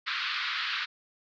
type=band-pass noise; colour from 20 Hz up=pink; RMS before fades=-32 dBFS; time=0.06-0.86 s; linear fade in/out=20 ms; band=1200 to 4500 Hz; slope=48 dB/octave; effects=none